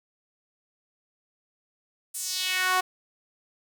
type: tone with high-pass filter sweep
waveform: sawtooth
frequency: 370 Hz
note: F#4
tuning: in tune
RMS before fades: -27 dBFS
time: 2.14-2.81 s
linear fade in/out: 10 ms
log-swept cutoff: 9600 to 840 Hz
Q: 2.1
effects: none